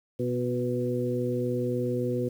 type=harmonic tone with a mistuned harmonic; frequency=123.47 Hz; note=B2; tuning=in tune; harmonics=1 / 2 / 3 / 4; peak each=-31 / -31 / -31 / -31 dBFS; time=0.19-2.29 s; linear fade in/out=10 ms; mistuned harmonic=3; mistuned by=-18 cents; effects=9-bit